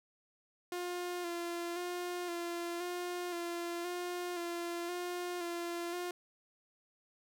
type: tone with vibrato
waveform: sawtooth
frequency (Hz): 349.2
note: F4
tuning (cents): 0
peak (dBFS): -33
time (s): 0.72-6.11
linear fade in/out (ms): 2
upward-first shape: square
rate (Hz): 0.96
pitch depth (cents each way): 28
effects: none